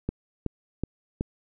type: click train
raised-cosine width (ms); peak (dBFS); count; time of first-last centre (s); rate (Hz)
3; -14; 4; 0.09-1.209; 2.68
effects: none